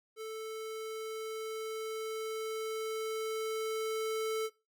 square tone with level ramp, 440 Hz, A4, in tune, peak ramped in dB -40 to -32 dBFS, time 0.16-4.5 s, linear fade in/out 50 ms, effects noise-tail reverb RT60 0.3 s tail -23 dB re dry

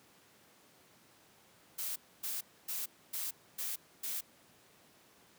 blue noise bursts, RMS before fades -38 dBFS, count 6, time 1.78-4.21 s, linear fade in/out 10 ms, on 180 ms, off 270 ms, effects pink hiss -63 dBFS RMS until 5.38 s + high-pass 150 Hz 12 dB/octave

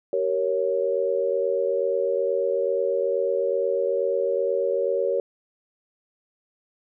sine chord, G diminished, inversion none, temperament equal with one note detuned, 383.9 / 466.2 / 554.4 Hz, G4 / Bb4 / Db5, -36 / 0 / 0 cents, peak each -27 / -25 / -24 dBFS, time 0.13-5.2 s, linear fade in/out 2 ms, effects none

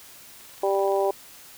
click train, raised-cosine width 0.2 ms, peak -32 dBFS, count 18, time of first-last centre 0.41-1.133 s, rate 23.5 Hz
harmonic tone, 196.2 Hz, G3, 2 cents sharp, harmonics 2 / 3 / 4 / 5, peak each -23 / -25 / -27 / -32 dBFS, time 0.63-1.11 s, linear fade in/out 5 ms
effects white hiss -47 dBFS RMS until 1.57 s

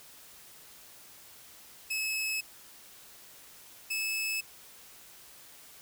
sawtooth tone pair in turn, 2586 / 2604 Hz, E7 / E7, -34 / -22 cents, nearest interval unison, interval 12 cents, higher second, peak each -27 dBFS, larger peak neither, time 1.9-2.41 / 3.9-4.41 s, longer neither, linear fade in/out 10 ms, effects white hiss -53 dBFS RMS until 5.81 s

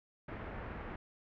pink low-pass noise, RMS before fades -44 dBFS, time 0.28-0.96 s, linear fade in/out 5 ms, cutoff 2100 Hz, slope 24 dB/octave, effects none

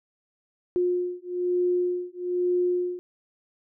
sine beating tone pair, 356.9 / 358 Hz, F4 / F4, +38 / +43 cents, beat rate 1.1 Hz, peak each -26 dBFS, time 0.76-2.99 s, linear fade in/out 0 ms, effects none

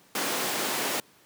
pink high-pass noise, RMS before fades -29 dBFS, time 0.15-1 s, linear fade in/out 2 ms, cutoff 270 Hz, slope 12 dB/octave, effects pink hiss -58 dBFS RMS until 1.25 s + high-pass 150 Hz 12 dB/octave

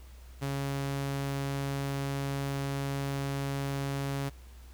sawtooth tone, 138.59 Hz, C#3, in tune, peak -27 dBFS, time 0.41-4.3 s, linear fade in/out 20 ms, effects added 62 Hz sine -47 dBFS peak until 4.73 s + pink hiss -59 dBFS RMS until 4.73 s

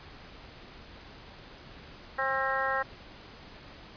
harmonic tone, 267.3 Hz, C4, 37 cents sharp, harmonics 2 / 3 / 4 / 5 / 6 / 7, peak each -34 / -34 / -34 / -34 / -34 / -34 dBFS, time 2.18-2.83 s, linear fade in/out 10 ms, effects pink hiss -49 dBFS RMS until 3.96 s + resampled to 11025 Hz

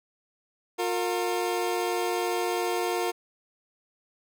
25% pulse tone pair together, 356.9 / 459.7 Hz, F4 / A#4, +38 / -24 cents, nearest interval major third, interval 438 cents, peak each -24 / -26 dBFS, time 0.78-3.12 s, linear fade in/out 20 ms, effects none

